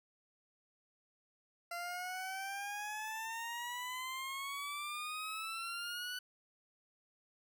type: exponential sweep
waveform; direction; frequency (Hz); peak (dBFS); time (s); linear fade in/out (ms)
20% pulse; up; 686 to 1494; -35; 1.71-6.19; 5
effects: none